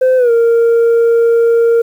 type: tone with pitch glide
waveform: sine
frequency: 515 to 464.1 Hz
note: C5 to A#4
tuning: -28 to -8 cents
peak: -4 dBFS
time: 0.01-1.82 s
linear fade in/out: 10 ms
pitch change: -180 cents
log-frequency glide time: 0.17-0.31 s
effects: tanh soft clip ceiling -6 dBFS + 7-bit